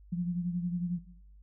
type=beating tone pair; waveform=sine; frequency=174.61 / 185.61 Hz; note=F3 / F#3; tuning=0 / +6 cents; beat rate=11 Hz; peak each=-30 / -37 dBFS; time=0.12-0.99 s; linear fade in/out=10 ms; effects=noise-tail reverb RT60 0.7 s tail -17 dB re dry + added 50 Hz sine -52 dBFS peak until 1.42 s